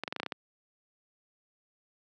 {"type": "clicks", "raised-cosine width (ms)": 0.3, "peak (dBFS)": -17, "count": 8, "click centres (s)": [0.036, 0.078, 0.125, 0.163, 0.2, 0.232, 0.263, 0.322], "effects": ["high-pass 200 Hz 12 dB/octave"]}